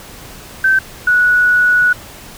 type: tone pair in turn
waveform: sine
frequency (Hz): 1547 / 1468.8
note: G6 / F#6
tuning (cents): -23 / -13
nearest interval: minor second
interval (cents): 90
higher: first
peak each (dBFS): -8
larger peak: neither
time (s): 0.64-0.79 / 1.07-1.93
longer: second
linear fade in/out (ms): 5
effects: pink hiss -35 dBFS RMS until 2.37 s